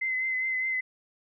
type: tone with vibrato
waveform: sine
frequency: 2051 Hz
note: C7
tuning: 35 cents flat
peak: -26 dBFS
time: 0.01-0.81 s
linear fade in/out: 10 ms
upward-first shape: triangle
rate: 4.9 Hz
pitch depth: 30 cents each way
effects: none